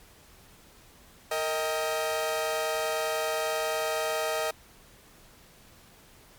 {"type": "tone cluster", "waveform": "sawtooth", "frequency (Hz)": [459.9, 630, 793], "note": ["A#4", "D#5", "G5"], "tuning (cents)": [-23, 21, 20], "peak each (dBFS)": [-29, -25, -32], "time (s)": [1.31, 4.51], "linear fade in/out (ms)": 5, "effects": ["pink hiss -55 dBFS RMS until 6.38 s", "MP3 96 kbps"]}